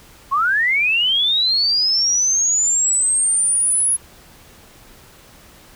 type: linear sweep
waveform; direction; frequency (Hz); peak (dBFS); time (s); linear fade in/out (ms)
sine; up; 1046.5 to 10548; -14; 0.31-3.97; 20
effects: pink hiss -46 dBFS RMS until 5.75 s